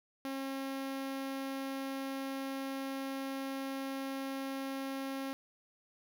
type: tone with notch filter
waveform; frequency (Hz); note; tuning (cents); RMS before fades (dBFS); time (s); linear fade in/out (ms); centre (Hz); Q
sawtooth; 270; C#4; -45; -39; 0.25-5.33; 0; 8000; 1.4
effects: none